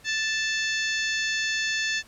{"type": "harmonic tone with a mistuned harmonic", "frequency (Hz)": 880, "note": "A5", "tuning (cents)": 0, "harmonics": [2, 3, 4, 5, 6, 7, 8], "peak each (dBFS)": [-27, -31, -33, -35, -37, -38, -39], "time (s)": [0.04, 2.03], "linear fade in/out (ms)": 50, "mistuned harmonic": 8, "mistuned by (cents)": -77, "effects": ["pink hiss -54 dBFS RMS until 2.07 s", "low-pass 12000 Hz 12 dB/octave"]}